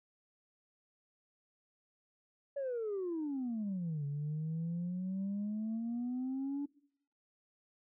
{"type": "exponential two-way sweep", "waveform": "sine", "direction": "down then up", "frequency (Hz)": [573, 141.3, 288.5], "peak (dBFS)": -33, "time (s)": [2.56, 6.66], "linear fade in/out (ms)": 10, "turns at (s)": 4.05, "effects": ["noise-tail reverb RT60 0.7 s tail -23 dB re dry", "tanh soft clip ceiling -32 dBFS"]}